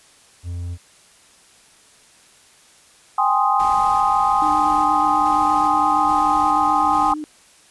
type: tone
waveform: triangle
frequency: 87.31 Hz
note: F2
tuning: in tune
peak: -23 dBFS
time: 0.43-0.78 s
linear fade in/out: 50 ms
type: chord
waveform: sine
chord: Ab major seventh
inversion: third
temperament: equal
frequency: 784 / 830.6 / 1046.5 / 1244.5 Hz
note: G5 / Ab5 / C6 / Eb6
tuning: 0 / 0 / 0 / 0 cents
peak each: -20 dBFS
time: 3.18-7.14 s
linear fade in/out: 5 ms
type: noise with tremolo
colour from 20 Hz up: pink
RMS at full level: -36 dBFS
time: 3.59-7.13 s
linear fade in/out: 10 ms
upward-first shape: square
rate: 1.2 Hz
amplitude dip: 25%
type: tone with vibrato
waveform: sine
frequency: 302.7 Hz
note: D#4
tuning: 48 cents flat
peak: -26 dBFS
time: 4.42-7.24 s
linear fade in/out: 0 ms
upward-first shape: square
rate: 8.4 Hz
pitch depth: 20 cents each way
effects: white hiss -51 dBFS RMS until 7.7 s + resampled to 24000 Hz